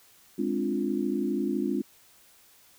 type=chord; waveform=sine; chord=D half-diminished seventh; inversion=second; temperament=equal; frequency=207.7 / 261.6 / 293.7 / 349.2 Hz; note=Ab3 / C4 / D4 / F4; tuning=0 / 0 / 0 / 0 cents; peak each=-31 dBFS; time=0.38-1.82 s; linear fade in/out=10 ms; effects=white hiss -58 dBFS RMS until 2.78 s